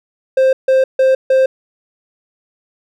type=tone bursts; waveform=triangle; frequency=526 Hz; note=C5; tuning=9 cents sharp; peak=-6 dBFS; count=4; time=0.37-1.46 s; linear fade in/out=5 ms; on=160 ms; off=150 ms; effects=none